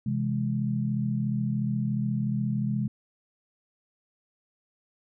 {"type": "chord", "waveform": "sine", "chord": "C augmented", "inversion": "none", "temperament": "equal", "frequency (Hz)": [130.81, 164.81, 207.7], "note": ["C3", "E3", "G#3"], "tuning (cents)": [0, 0, 0], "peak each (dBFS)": [-28, -34, -28], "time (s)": [0.06, 2.88], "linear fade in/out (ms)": 5, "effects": []}